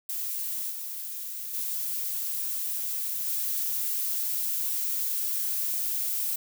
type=noise with level steps; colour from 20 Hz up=violet; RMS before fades=-32 / -36 / -31 / -29 dBFS; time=0.09-6.36 s; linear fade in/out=5 ms; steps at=0.7 / 1.53 / 3.25 s; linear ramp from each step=20 ms; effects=none